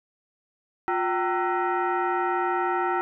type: tone with frequency modulation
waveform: sine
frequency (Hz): 207.7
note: G#3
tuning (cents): 0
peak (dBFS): -22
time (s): 0.88-3.01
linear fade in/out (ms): 0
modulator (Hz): 563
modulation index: 2.4
effects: none